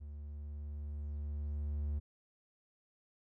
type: tone with level ramp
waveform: triangle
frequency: 73.42 Hz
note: D2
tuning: in tune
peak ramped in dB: -42 to -31 dBFS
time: 0-2 s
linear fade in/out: 20 ms
effects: none